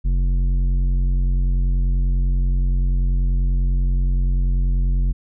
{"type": "tone with tanh clipping", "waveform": "triangle", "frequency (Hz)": 45.17, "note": "F#1", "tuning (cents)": -41, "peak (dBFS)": -17, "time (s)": [0.04, 5.13], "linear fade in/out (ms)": 20, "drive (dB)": 14, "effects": []}